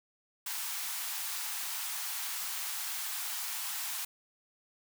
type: high-pass noise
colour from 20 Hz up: white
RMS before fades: -37 dBFS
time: 0.46-4.05 s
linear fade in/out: 5 ms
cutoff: 750 Hz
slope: 48 dB/octave
effects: none